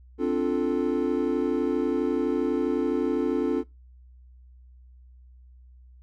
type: chord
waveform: triangle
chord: D minor seventh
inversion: third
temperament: equal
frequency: 261.6 / 293.7 / 349.2 / 440 Hz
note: C4 / D4 / F4 / A4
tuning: 0 / 0 / 0 / 0 cents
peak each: -26 dBFS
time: 0.18-3.64 s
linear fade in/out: 50 ms
effects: noise-tail reverb RT60 0.2 s tail -22 dB re dry + added 62 Hz sine -48 dBFS peak until 6.02 s